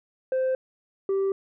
sine tone pair in turn, 520 / 389.6 Hz, C5 / G4, -11 / -11 cents, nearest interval perfect fourth, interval 500 cents, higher first, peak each -19 / -19 dBFS, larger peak neither, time 0.32-0.55 / 1.09-1.32 s, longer neither, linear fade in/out 2 ms, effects tanh soft clip ceiling -21 dBFS

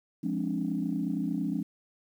sine chord, D half-diminished seventh, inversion first, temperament equal with one note detuned, 174.61 / 207.7 / 265.1 / 293.7 Hz, F3 / Ab3 / C4 / D4, 0 / 0 / +23 / 0 cents, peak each -33 dBFS, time 0.23-1.63 s, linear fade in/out 10 ms, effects tanh soft clip ceiling -18 dBFS + 10-bit

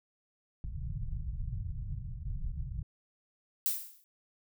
pink low-pass noise, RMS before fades -37 dBFS, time 0.64-2.83 s, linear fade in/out 2 ms, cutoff 150 Hz, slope 48 dB/octave
violet noise with exponential decay, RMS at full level -27 dBFS, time 3.66-4.04 s, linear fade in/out 0 ms, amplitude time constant 81 ms
effects none

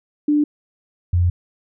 sine tone pair in turn, 296.1 / 88.03 Hz, D4 / F2, +14 / +14 cents, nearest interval octave + major sixth, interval 2100 cents, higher first, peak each -13 dBFS, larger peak neither, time 0.28-0.44 / 1.13-1.3 s, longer second, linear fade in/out 5 ms, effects none

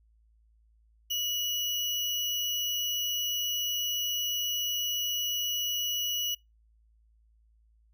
sine tone with sample-and-hold, 2923 Hz, F#7, 22 cents flat, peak -28 dBFS, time 1.1-6.35 s, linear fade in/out 10 ms, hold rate 8820 Hz, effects noise-tail reverb RT60 0.2 s tail -25 dB re dry + added 55 Hz sine -61 dBFS peak until 7.93 s

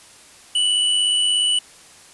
square tone with amplitude modulation, 2962 Hz, F#7, 1 cent sharp, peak -15 dBFS, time 0.55-1.59 s, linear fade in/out 5 ms, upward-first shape sine, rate 96.8 Hz, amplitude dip 35%, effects white hiss -46 dBFS RMS until 2.13 s + resampled to 24000 Hz

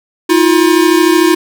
square tone pair together, 320.9 / 354.2 Hz, E4 / F4, -46 / +24 cents, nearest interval major second, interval 170 cents, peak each -10 dBFS, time 0.29-1.35 s, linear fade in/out 10 ms, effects none

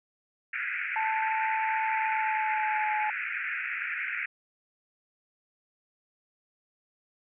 white band-pass noise, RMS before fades -33 dBFS, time 0.53-4.26 s, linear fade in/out 5 ms, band 1400 to 2500 Hz, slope 96 dB/octave
sine tone with pitch glide, 880 to 853 Hz, A5 to G#5, 0 to +46 cents, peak -27 dBFS, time 0.96-3.1 s, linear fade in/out 2 ms, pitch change -54 cents, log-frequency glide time 1.96-2.94 s
effects none

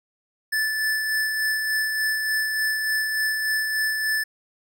square tone with tremolo, 1748 Hz, A6, 12 cents flat, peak -21 dBFS, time 0.52-4.24 s, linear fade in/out 10 ms, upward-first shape sine, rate 3.4 Hz, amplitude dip 35%, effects none

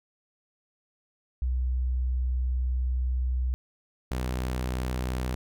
sine / sawtooth tone pair in turn, 62.9 / 62.9 Hz, B1 / B1, +32 / +32 cents, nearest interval unison, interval 0 cents, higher neither, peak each -24 dBFS, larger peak neither, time 1.42-3.54 / 4.11-5.35 s, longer first, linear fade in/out 0 ms, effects none

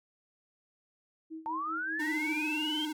sine tone with tremolo, 319.7 Hz, D#4, 47 cents sharp, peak -38 dBFS, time 1.3-2.47 s, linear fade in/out 20 ms, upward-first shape sine, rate 5.1 Hz, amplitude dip 80%
sine linear sweep, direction up, 880 to 3203 Hz, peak -32 dBFS, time 1.46-2.85 s, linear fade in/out 0 ms
square tone with vibrato, 305.6 Hz, D#4, 31 cents flat, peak -34 dBFS, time 1.99-2.93 s, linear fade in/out 10 ms, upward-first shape sine, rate 20 Hz, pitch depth 60 cents each way
effects none

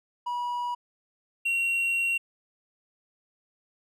triangle tone pair in turn, 970 / 2744 Hz, B5 / F7, -31 / -31 cents, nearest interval octave + tritone, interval 1800 cents, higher second, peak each -26 / -22 dBFS, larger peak second, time 0.26-0.75 / 1.45-2.18 s, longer second, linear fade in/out 10 ms, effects none

